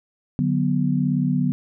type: chord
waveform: sine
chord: B minor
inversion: first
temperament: just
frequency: 148.16 / 185.21 / 246.9 Hz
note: D3 / F#3 / B3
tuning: +16 / +2 / 0 cents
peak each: -22 / -23 / -22 dBFS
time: 0.39-1.52 s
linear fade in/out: 0 ms
effects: none